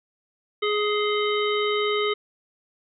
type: harmonic tone with a mistuned harmonic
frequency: 417.9 Hz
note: G#4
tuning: 11 cents sharp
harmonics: 1 / 3 / 5 / 7 / 9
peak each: -23 / -28 / -30 / -31 / -33 dBFS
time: 0.62-2.14 s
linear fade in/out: 10 ms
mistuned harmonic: 7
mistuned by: +81 cents
effects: none